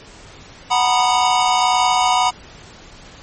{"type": "chord", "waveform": "square", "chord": "B major seventh", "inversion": "second", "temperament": "just", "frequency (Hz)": [740.8, 926, 987.8, 1234.7], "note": ["F#5", "A#5", "B5", "D#6"], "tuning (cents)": [2, -12, 0, -14], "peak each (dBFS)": [-18, -22, -18, -24], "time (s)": [0.7, 2.31], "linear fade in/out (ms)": 20, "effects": ["pink hiss -41 dBFS RMS until 3.22 s", "MP3 32 kbps"]}